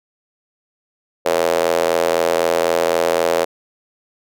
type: tone with high-pass filter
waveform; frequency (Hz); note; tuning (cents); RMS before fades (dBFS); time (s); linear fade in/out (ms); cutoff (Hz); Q
square; 41.96; E1; +31; -17; 1.25-3.45; 10; 520; 3.8
effects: none